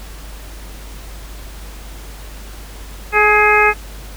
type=harmonic tone with a mistuned harmonic; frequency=421.8 Hz; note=G#4; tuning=27 cents sharp; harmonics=1 / 2 / 3 / 4 / 5 / 6; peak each=-16 / -16 / -16 / -16 / -16 / -16 dBFS; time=3.12-3.74 s; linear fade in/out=50 ms; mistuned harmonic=4; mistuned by=-28 cents; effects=added 50 Hz sine -31 dBFS peak until 4.16 s + pink hiss -38 dBFS RMS until 4.16 s